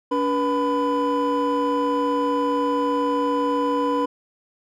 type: tone cluster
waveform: triangle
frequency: 285.5 / 486.7 / 1001 Hz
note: D4 / B4 / B5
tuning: -49 / -25 / +23 cents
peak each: -21 dBFS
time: 0.11-4.06 s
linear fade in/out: 10 ms
effects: tanh soft clip ceiling -11 dBFS